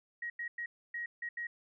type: tone bursts at uneven times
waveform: sine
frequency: 1893 Hz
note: A#6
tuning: 26 cents sharp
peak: -36 dBFS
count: 6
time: 0.22-0.3 / 0.39-0.48 / 0.58-0.66 / 0.94-1.06 / 1.22-1.29 / 1.37-1.47 s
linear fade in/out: 5 ms
effects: none